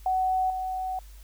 sine tone with level steps, 749 Hz, F#5, 21 cents sharp, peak -22 / -28 dBFS, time 0.06-0.99 s, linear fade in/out 2 ms, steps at 0.5 s, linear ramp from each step 2 ms, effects added 50 Hz sine -44 dBFS peak until 1.23 s + white hiss -57 dBFS RMS until 1.23 s

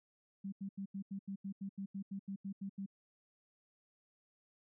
sine tone bursts, 196 Hz, G3, in tune, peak -39 dBFS, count 15, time 0.44-2.862 s, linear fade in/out 10 ms, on 84 ms, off 83 ms, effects none

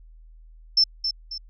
sine tone with echo, 5320 Hz, E8, 15 cents sharp, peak -14 dBFS, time 0.77-0.84 s, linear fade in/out 5 ms, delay 270 ms, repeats 2, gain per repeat -8 dB, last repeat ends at 1.38 s, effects added 40 Hz sine -45 dBFS peak until 1.49 s

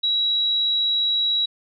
sine tone, 3881 Hz, B7, 31 cents flat, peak -18 dBFS, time 0.03-1.46 s, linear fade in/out 10 ms, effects none

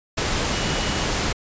sine tone in noise, 2921 Hz, F#7, 23 cents flat, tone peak -34 dBFS, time 0.52-1.05 s, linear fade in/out 10 ms, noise pink, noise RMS -23 dBFS, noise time 0.17-1.33 s, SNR -14 dB, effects resampled to 16000 Hz

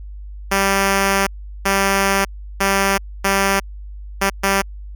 5% pulse tone bursts at uneven times, 196 Hz, G3, in tune, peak -3 dBFS, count 6, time 0.51-1.27 / 1.65-2.25 / 2.6-2.98 / 3.24-3.6 / 4.21-4.3 / 4.43-4.62 s, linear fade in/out 10 ms, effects added 50 Hz sine -30 dBFS peak until 4.95 s

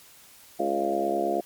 harmonic tone with a mistuned harmonic, 69.3 Hz, C#2, in tune, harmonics 3 / 4 / 5 / 6 / 7 / 8 / 9 / 10, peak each -36 / -36 / -29 / -32 / -37 / -33 / -34 / -27 dBFS, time 0.59-1.41 s, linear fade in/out 10 ms, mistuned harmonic 9, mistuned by -22 cents, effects white hiss -52 dBFS RMS until 1.45 s + MP3 96 kbps

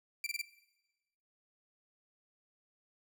sawtooth tone bursts, 2349 Hz, D7, in tune, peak -31 dBFS, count 4, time 0.24-0.415 s, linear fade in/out 2 ms, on 25 ms, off 25 ms, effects noise-tail reverb RT60 1.0 s tail -17 dB re dry

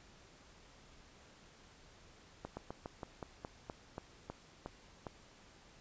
slowing click train, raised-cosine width 1 ms, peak -28 dBFS, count 12, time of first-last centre 2.45-5.068 s, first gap 120 ms, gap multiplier 1.13, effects pink hiss -61 dBFS RMS until 5.8 s + resampled to 16000 Hz

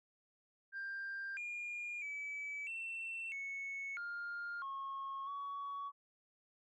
sine tone with pitch steps, 1588 / 2419 / 2295 / 2692 / 2206 / 1407 / 1089 / 1124 Hz, G6 / D#7 / D7 / E7 / C#7 / F6 / C#6 / C#6, +22 / -49 / -40 / +36 / -9 / +12 / -31 / +24 cents, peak -39 dBFS, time 0.72-5.92 s, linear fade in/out 50 ms, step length 650 ms, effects tanh soft clip ceiling -38 dBFS

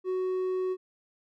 sine tone with hard clipping, 371.3 Hz, F#4, 6 cents sharp, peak -28 dBFS, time 0.04-0.77 s, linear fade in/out 50 ms, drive 3 dB, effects none

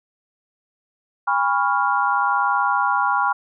sine chord, C# dominant seventh, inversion second, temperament equal with one note detuned, 813 / 987.8 / 1108.7 / 1396.9 Hz, G#5 / B5 / C#6 / E#6, -37 / 0 / 0 / 0 cents, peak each -22 / -22 / -23 / -22 dBFS, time 1.27-3.33 s, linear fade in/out 10 ms, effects none

